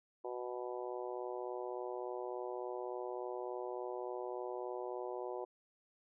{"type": "harmonic tone", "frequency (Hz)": 123.47, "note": "B2", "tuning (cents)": 0, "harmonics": [3, 4, 5, 6, 7, 8], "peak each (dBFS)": [-43, -45, -47, -49, -50, -51], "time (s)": [0.24, 5.45], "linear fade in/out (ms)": 10, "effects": []}